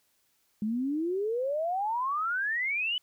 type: exponential sweep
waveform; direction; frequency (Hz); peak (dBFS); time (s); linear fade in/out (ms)
sine; up; 205.9 to 3034; -27; 0.62-2.98; 2
effects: white hiss -71 dBFS RMS until 3.02 s